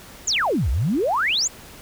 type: exponential two-way sweep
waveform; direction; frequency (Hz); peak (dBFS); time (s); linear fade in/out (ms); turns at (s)
sine; down then up; 7610 to 56.9 to 7610; -18; 0.27-1.48; 10; 0.7
effects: pink hiss -43 dBFS RMS until 1.81 s